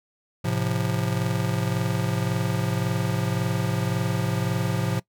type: chord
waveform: square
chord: F major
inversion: first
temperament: just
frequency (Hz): 109.13 / 130.96 / 174.61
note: A2 / C3 / F3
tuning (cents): -14 / +2 / 0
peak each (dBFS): -28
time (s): 0.44-5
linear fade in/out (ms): 10
effects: noise-tail reverb RT60 0.1 s tail -21 dB re dry